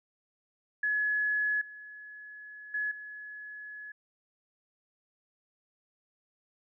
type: tone with level steps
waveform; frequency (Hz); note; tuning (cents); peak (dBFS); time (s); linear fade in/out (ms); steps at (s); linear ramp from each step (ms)
sine; 1697; G#6; +37; -26 / -44 / -29 / -41; 0.83-3.92; 5; 1.61 / 2.74 / 2.91; 5
effects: none